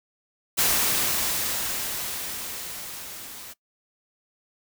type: noise with level ramp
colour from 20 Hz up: white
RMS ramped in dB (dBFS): -21 to -41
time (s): 0.57-3.54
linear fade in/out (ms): 20
effects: noise-tail reverb RT60 0.1 s tail -21 dB re dry